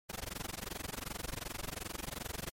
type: noise with amplitude modulation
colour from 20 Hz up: pink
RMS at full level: -38 dBFS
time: 0.09-2.5 s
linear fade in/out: 10 ms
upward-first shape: sine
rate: 22.7 Hz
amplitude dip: 100%
effects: MP3 64 kbps